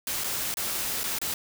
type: noise with dropouts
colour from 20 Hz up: white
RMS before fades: -30 dBFS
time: 0.07-1.34 s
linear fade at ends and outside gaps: 2 ms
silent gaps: 0.238-0.242 / 0.541-0.57 / 1.034-1.039 / 1.187-1.215 s
effects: none